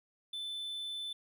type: tone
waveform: triangle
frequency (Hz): 3520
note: A7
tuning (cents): 0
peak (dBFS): -36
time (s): 0.33-1.13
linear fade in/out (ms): 5
effects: none